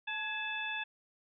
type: harmonic tone with a mistuned harmonic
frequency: 871 Hz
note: A5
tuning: 18 cents flat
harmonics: 1 / 2 / 3 / 4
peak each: -43 / -39 / -38 / -43 dBFS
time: 0.07-0.84 s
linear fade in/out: 10 ms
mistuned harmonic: 2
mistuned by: -68 cents
effects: none